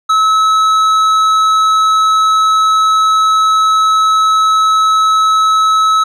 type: tone with tanh clipping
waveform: sine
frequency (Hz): 1295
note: E6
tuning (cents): -31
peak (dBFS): -9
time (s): 0.09-6.04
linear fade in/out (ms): 10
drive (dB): 10
effects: none